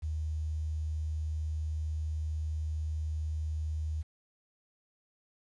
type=tone with quantisation; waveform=sine; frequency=77.78 Hz; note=D#2; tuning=in tune; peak=-31 dBFS; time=0.02-4.03 s; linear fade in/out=20 ms; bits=10; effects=resampled to 24000 Hz

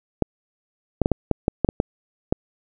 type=clicks; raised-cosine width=2 ms; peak=-4 dBFS; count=10; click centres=0.223 / 1.017 / 1.059 / 1.117 / 1.313 / 1.481 / 1.647 / 1.689 / 1.801 / 2.325 s; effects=none

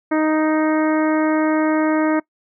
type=harmonic tone; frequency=311.1 Hz; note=D#4; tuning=in tune; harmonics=1 / 2 / 3 / 4 / 5 / 6 / 7; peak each=-16 / -22 / -26 / -28 / -30 / -32 / -33 dBFS; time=0.11-2.2 s; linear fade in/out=10 ms; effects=noise-tail reverb RT60 0.1 s tail -22 dB re dry

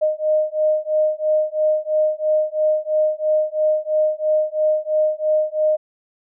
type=beating tone pair; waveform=sine; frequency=615 / 618 Hz; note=D#5 / D#5; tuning=-20 / -12 cents; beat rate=3 Hz; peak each=-19 dBFS; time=0.01-5.77 s; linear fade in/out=20 ms; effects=none

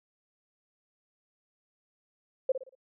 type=tone with echo; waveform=sine; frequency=524 Hz; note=C5; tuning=2 cents sharp; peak=-21 dBFS; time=2.49-2.52 s; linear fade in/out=5 ms; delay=58 ms; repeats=4; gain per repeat=-9 dB; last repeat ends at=2.752 s; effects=none

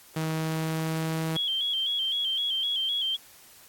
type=tone with pitch glide; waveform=sawtooth; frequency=159 to 160.85 Hz; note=D#3 to E3; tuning=+38 to -42 cents; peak=-23 dBFS; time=0.16-1.37 s; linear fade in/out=5 ms; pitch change=+20 cents; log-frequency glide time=0.27-1.19 s
type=tone with vibrato; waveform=sine; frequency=3238 Hz; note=G#7; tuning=45 cents flat; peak=-25 dBFS; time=1.35-3.17 s; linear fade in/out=20 ms; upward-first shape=square; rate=3.9 Hz; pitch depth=53 cents each way
effects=white hiss -53 dBFS RMS until 3.68 s + AAC 64 kbps

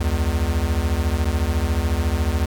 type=beating tone pair; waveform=square; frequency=69.6 / 83.6 Hz; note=C#2 / E2; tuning=+8 / +25 cents; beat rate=14 Hz; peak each=-22 dBFS; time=0-2.46 s; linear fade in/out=10 ms; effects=none

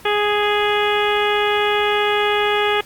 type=harmonic tone with a mistuned harmonic; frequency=415.3 Hz; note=G#4; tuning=in tune; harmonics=1 / 2 / 3 / 4 / 5 / 6 / 7 / 8; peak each=-19 / -22 / -24 / -25 / -26 / -27 / -27 / -28 dBFS; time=0.05-2.81 s; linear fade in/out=5 ms; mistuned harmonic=8; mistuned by=+16 cents; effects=pink hiss -43 dBFS RMS until 2.85 s + Opus 48 kbps

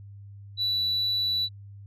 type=tone; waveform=sine; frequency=3951 Hz; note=B7; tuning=in tune; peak=-22 dBFS; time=0.57-1.49 s; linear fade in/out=50 ms; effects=tanh soft clip ceiling -21 dBFS + added 100 Hz sine -42 dBFS peak until 1.86 s

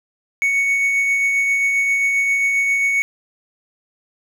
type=tone with tremolo; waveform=triangle; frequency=2223 Hz; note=C#7; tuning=4 cents sharp; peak=-12 dBFS; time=0.42-3.02 s; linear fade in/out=0 ms; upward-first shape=triangle; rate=7.5 Hz; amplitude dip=30%; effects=none

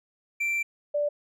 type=tone pair in turn; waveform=triangle / sine; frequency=2349 / 586.1 Hz; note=D7 / D5; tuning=0 / -4 cents; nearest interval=2 octaves; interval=2404 cents; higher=first; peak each=-23 dBFS; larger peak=neither; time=0.4-0.63 / 0.94-1.09 s; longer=first; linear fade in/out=10 ms; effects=none

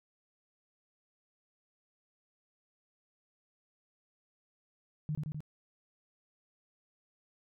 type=tone with echo; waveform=sine; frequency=151.9 Hz; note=D#3; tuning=41 cents flat; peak=-31 dBFS; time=5.09-5.15 s; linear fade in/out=0 ms; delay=85 ms; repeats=3; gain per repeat=-2 dB; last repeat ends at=5.405 s; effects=none

